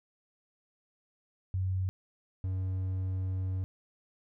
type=tone pair in turn; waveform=sine / triangle; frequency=93.7 / 93.7 Hz; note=F#2 / F#2; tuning=+22 / +22 cents; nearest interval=unison; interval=0 cents; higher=neither; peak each=-28 dBFS; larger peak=neither; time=1.54-1.89 / 2.44-3.64 s; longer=second; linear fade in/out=0 ms; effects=none